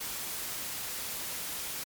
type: noise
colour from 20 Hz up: white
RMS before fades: -37 dBFS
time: 0-1.84 s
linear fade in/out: 10 ms
effects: MP3 96 kbps